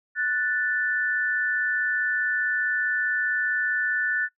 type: tone pair together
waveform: sine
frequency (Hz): 1480 / 1764.7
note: F#6 / A6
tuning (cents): 0 / +5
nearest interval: minor third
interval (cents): 305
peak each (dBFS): -25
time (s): 0.15-4.29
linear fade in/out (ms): 50
effects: noise-tail reverb RT60 0.1 s tail -18 dB re dry